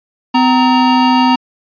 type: tone pair together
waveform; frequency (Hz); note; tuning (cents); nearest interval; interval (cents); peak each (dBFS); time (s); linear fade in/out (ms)
square; 254.9 / 932.3; C4 / A#5; -45 / 0; octave + minor seventh; 2245; -11 / -12; 0.34-1.36; 10
effects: resampled to 11025 Hz